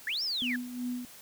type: linear two-way sweep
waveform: sine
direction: up then down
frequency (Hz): 1614 to 5530 to 1614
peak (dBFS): -29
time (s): 0.07-0.56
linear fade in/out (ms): 2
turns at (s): 0.23
type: tone with tremolo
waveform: sine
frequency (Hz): 246.9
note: B3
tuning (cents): 0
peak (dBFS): -30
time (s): 0.42-1.05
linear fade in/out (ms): 0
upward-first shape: sine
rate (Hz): 2.7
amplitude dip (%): 65
effects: tanh soft clip ceiling -22 dBFS + white hiss -51 dBFS RMS until 1.21 s